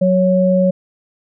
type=tone pair together; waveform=sine; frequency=185 / 554.4 Hz; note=F#3 / C#5; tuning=0 / 0 cents; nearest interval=octave + perfect fifth; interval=1900 cents; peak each=-13 dBFS; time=0.01-0.71 s; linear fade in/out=10 ms; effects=none